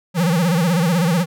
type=tone with vibrato; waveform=square; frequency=171.1 Hz; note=F3; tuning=35 cents flat; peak=-15 dBFS; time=0.14-1.26 s; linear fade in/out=50 ms; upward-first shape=sine; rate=16 Hz; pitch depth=150 cents each way; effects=none